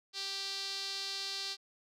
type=tone with band-pass filter; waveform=sawtooth; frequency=392 Hz; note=G4; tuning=in tune; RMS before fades=-39 dBFS; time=0.13-1.57 s; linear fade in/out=50 ms; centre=4400 Hz; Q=4.1; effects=none